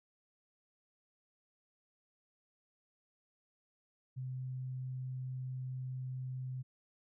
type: tone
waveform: sine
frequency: 128.9 Hz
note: C3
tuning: 26 cents flat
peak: -38 dBFS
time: 4.16-6.63 s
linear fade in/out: 20 ms
effects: none